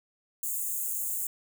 white high-pass noise, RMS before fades -32 dBFS, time 0.43-1.27 s, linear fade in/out 2 ms, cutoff 6700 Hz, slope 96 dB/octave, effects none

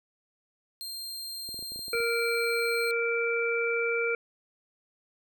sawtooth tone, 4186 Hz, C8, in tune, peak -33 dBFS, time 0.81-2.91 s, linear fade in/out 0 ms
clicks, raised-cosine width 2 ms, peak -35 dBFS, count 10, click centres 1.49 / 1.544 / 1.591 / 1.626 / 1.72 / 1.76 / 1.792 / 1.882 / 1.951 / 2.003 s
harmonic tone, 466.2 Hz, A#4, in tune, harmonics 1 / 3 / 5, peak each -28 / -32 / -30 dBFS, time 1.93-4.15 s, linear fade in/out 2 ms
effects none

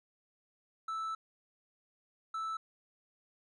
triangle tone bursts at uneven times, 1316 Hz, E6, 3 cents flat, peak -33 dBFS, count 2, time 0.88-1.15 / 2.34-2.57 s, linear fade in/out 5 ms, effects resampled to 22050 Hz

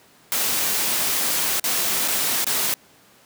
white noise with dropouts, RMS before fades -22 dBFS, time 0.32-2.74 s, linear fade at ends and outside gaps 0 ms, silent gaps 1.597-1.641 / 2.078-2.083 / 2.444-2.467 s, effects pink hiss -53 dBFS RMS until 3.25 s + high-pass 150 Hz 12 dB/octave

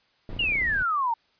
brown noise, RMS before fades -37 dBFS, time 0.29-0.83 s, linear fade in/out 5 ms
clicks, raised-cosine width 2 ms, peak -27 dBFS, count 10, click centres 0.292 / 0.331 / 0.365 / 0.408 / 0.44 / 0.489 / 0.522 / 0.555 / 0.587 / 0.617 s
sine exponential sweep, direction down, 2908 to 890 Hz, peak -22 dBFS, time 0.39-1.14 s, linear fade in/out 5 ms
effects white hiss -65 dBFS RMS until 1.39 s + resampled to 11025 Hz

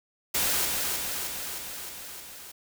white noise with echo, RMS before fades -26 dBFS, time 0.34-0.66 s, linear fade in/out 10 ms, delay 310 ms, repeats 6, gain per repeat -3 dB, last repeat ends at 2.52 s, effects none

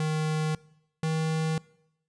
square tone pair in turn, 155.56 / 158.83 Hz, D#3 / D#3, 0 / +36 cents, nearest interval unison, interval 36 cents, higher second, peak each -26 dBFS, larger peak neither, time 0-0.55 / 1.03-1.58 s, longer neither, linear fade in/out 2 ms, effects noise-tail reverb RT60 0.8 s tail -22 dB re dry + resampled to 22050 Hz

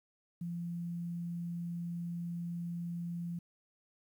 sine tone with quantisation, 171.7 Hz, F3, 29 cents flat, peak -36 dBFS, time 0.41-3.39 s, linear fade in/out 5 ms, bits 11, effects none

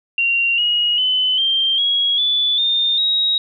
sine tone with pitch steps, 2761 / 2890 / 3025 / 3166 / 3314 / 3469 / 3631 / 3800 Hz, F7 / F#7 / F#7 / G7 / G#7 / A7 / A#7 / A#7, -20 / -41 / +38 / +17 / -4 / -25 / -46 / +33 cents, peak -14 dBFS, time 0.18-3.38 s, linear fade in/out 2 ms, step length 400 ms, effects none

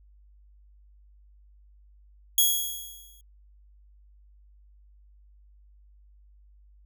5% pulse tone with exponential decay, 3322 Hz, G#7, in tune, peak -8 dBFS, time 2.38-3.21 s, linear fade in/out 2 ms, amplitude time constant 180 ms, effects added 50 Hz sine -53 dBFS peak until 6.85 s

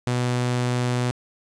sawtooth tone, 123.47 Hz, B2, in tune, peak -17 dBFS, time 0.07-1.11 s, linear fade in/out 0 ms, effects resampled to 22050 Hz + 8-bit

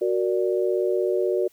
sine chord, Gb augmented, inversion none, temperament equal, 370 / 466.2 / 587.3 Hz, Gb4 / Bb4 / D5, 0 / 0 / 0 cents, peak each -22 / -26 / -27 dBFS, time 0.01-1.48 s, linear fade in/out 10 ms, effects white hiss -60 dBFS RMS until 1.52 s

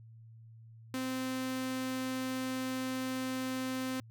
sawtooth tone with notch filter, 259.3 Hz, C4, 15 cents flat, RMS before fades -36 dBFS, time 0.94-4 s, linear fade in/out 0 ms, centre 680 Hz, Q 1.8, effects added 113 Hz sine -51 dBFS peak until 4.1 s

